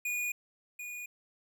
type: tone with echo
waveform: square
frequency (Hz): 2451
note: D#7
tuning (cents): -27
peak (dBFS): -32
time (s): 0.05-0.32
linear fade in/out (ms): 5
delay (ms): 740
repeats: 1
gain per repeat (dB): -8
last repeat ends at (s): 1.06
effects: none